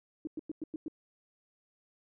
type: tone bursts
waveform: sine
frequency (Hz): 312.4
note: D#4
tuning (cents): +7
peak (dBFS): -34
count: 6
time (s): 0.25-0.882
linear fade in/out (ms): 2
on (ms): 22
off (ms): 100
effects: none